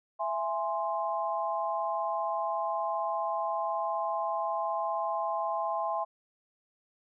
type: chord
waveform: sine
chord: E augmented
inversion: none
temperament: equal with one note detuned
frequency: 665.4 / 830.6 / 1046.5 Hz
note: E5 / G#5 / B#5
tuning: +16 / 0 / 0 cents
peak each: -33 dBFS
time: 0.19-6.05 s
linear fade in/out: 20 ms
effects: none